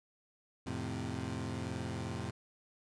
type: chord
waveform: 20% pulse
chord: F major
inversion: none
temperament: equal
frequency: 87.31 / 110 / 130.81 Hz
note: F2 / A2 / C3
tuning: 0 / 0 / 0 cents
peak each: -37 / -36 / -37 dBFS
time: 0.66-2.31 s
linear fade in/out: 10 ms
effects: resampled to 22050 Hz